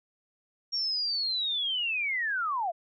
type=linear sweep; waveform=sine; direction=down; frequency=5588 to 640 Hz; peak=-27 dBFS; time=0.72-2.72 s; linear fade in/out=20 ms; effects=none